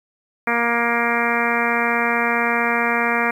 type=harmonic tone; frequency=235.4 Hz; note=A#3; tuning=17 cents sharp; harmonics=1 / 2 / 3 / 4 / 5 / 6 / 7 / 8 / 9 / 10; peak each=-26 / -26 / -26 / -26 / -26 / -26 / -26 / -26 / -26 / -26 dBFS; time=0.47-3.31 s; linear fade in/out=5 ms; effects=8-bit